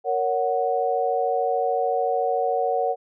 sine chord, F# major, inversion first, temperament equal with one note detuned, 466.2 / 559.8 / 740 Hz, A#4 / C#5 / F#5, 0 / +17 / 0 cents, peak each -25 / -26 / -23 dBFS, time 0.04-2.96 s, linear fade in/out 50 ms, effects none

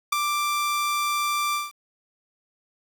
sawtooth tone with ADSR envelope, 1178 Hz, D6, 5 cents sharp, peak -12 dBFS, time 0.12-1.72 s, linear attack 9 ms, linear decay 3 ms, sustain -7 dB, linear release 180 ms, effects 8-bit

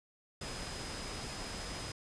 sine tone in noise, 5030 Hz, D#8, 18 cents sharp, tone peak -49 dBFS, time 0.41-1.92 s, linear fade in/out 5 ms, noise pink, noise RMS -42 dBFS, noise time 0.41-1.92 s, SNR -10 dB, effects resampled to 22050 Hz

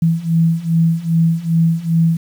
sine beating tone pair, 163.6 / 166.1 Hz, E3 / E3, -13 / +13 cents, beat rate 2.5 Hz, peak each -16 / -14 dBFS, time 0.02-2.17 s, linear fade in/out 5 ms, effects 7-bit

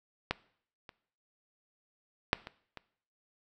clicks, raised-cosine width 0.3 ms, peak -13 / -30 / -7 / -25 / -27 dBFS, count 5, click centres 0.31 / 0.892 / 2.331 / 2.471 / 2.773 s, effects noise-tail reverb RT60 0.6 s tail -20 dB re dry

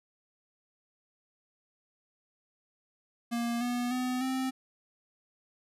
square tone with pitch steps, 235.4 / 243.7 / 252.3 / 261.2 Hz, A#3 / B3 / B3 / C4, +17 / -23 / +37 / -3 cents, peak -30 dBFS, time 3.31-4.51 s, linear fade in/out 20 ms, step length 300 ms, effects resampled to 32000 Hz

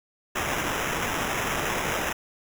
white noise with sample-and-hold, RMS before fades -28 dBFS, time 0.35-2.13 s, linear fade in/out 10 ms, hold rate 4410 Hz, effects none

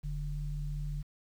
sine tone pair together, 41.35 / 146.83 Hz, E1 / D3, +6 / 0 cents, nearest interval octave + minor seventh, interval 2194 cents, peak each -35 / -37 dBFS, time 0.03-1.03 s, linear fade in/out 20 ms, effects 10-bit

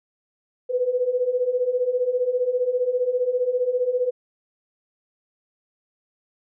sine beating tone pair, 487.2 / 502.2 Hz, B4 / B4, -24 / +29 cents, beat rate 15 Hz, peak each -25 / -21 dBFS, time 0.69-4.11 s, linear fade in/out 20 ms, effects none

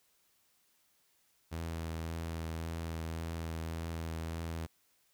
sawtooth tone with vibrato, 82 Hz, E2, 9 cents flat, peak -33 dBFS, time 1.51-4.67 s, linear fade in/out 20 ms, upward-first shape triangle, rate 1.8 Hz, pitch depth 19 cents each way, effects white hiss -72 dBFS RMS until 5.13 s

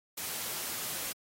white noise, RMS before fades -37 dBFS, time 0.17-1.13 s, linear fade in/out 10 ms, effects high-pass 80 Hz 12 dB/octave + AAC 48 kbps

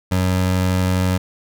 25% pulse tone, 92.2 Hz, F#2, 6 cents flat, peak -12 dBFS, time 0.11-1.18 s, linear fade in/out 10 ms, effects none

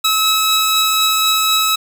sawtooth tone pair together, 1293 / 3875 Hz, E6 / B7, -34 / -34 cents, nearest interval octave + perfect fifth, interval 1900 cents, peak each -12 / -12 dBFS, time 0.04-1.76 s, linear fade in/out 10 ms, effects none

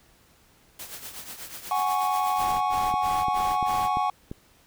white noise with tremolo, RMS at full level -37 dBFS, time 0.79-2.52 s, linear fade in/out 5 ms, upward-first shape triangle, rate 8.2 Hz, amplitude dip 70%
triangle chord, F# suspended second, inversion none, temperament equal, 740 / 830.6 / 1108.7 Hz, F#5 / G#5 / C#6, 0 / 0 / 0 cents, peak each -25 dBFS, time 1.71-4.1 s, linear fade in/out 2 ms
pink noise bursts, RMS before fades -37 dBFS, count 5, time 2.37-3.896 s, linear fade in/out 50 ms, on 250 ms, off 69 ms
click train, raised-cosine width 3 ms, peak -21 dBFS, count 5, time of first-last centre 2.94-4.315 s, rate 2.91 Hz
effects pink hiss -59 dBFS RMS until 4.66 s

